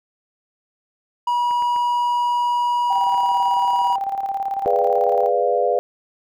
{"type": "tone", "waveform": "triangle", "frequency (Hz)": 966, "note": "B5", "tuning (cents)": -39, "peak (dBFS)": -15, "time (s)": [1.27, 3.96], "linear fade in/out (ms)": 5}
{"type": "clicks", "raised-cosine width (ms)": 0.5, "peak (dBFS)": -23, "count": 4, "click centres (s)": [1.51, 1.623, 1.762, 3.143]}
{"type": "tone with tremolo", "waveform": "sine", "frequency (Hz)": 786, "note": "G5", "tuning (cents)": 4, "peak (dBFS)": -19, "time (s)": [2.9, 5.29], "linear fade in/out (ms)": 5, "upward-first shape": "square", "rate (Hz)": 18, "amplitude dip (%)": 55}
{"type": "chord", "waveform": "sine", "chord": "G# diminished seventh", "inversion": "none", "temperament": "equal", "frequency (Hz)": [415.3, 493.9, 587.3, 698.5], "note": ["G#4", "B4", "D5", "F5"], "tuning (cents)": [0, 0, 0, 0], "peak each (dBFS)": [-23, -20, -22, -21], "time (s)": [4.66, 5.79], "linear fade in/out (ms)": 0}
{"effects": []}